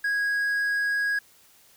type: tone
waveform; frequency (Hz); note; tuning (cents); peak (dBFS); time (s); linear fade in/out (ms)
triangle; 1651; G#6; -11; -21; 0.04-1.19; 5
effects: white hiss -57 dBFS RMS until 1.76 s